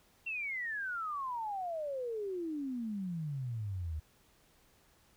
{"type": "exponential sweep", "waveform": "sine", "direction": "down", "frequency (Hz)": [2746, 74.4], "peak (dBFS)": -35, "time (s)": [0.26, 4], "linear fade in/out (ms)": 10, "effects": ["pink hiss -67 dBFS RMS until 5.16 s"]}